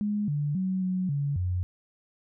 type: tone with pitch steps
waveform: sine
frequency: 207.8 / 146.3 / 187.5 / 184.7 / 142.3 / 90.5 Hz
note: G#3 / D3 / F#3 / F#3 / C#3 / F#2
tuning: +1 / -6 / +23 / -3 / +46 / -38 cents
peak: -25 dBFS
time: 0.01-1.63 s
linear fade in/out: 0 ms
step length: 270 ms
effects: none